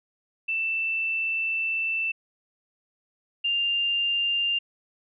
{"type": "tone pair in turn", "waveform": "sine", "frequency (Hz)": [2662, 2796], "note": ["E7", "F7"], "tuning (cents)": [16, 1], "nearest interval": "minor second", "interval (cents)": 85, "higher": "second", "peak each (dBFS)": [-24, -22], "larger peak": "second", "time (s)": [[0.48, 2.12], [3.44, 4.59]], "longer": "first", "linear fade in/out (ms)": 10, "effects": []}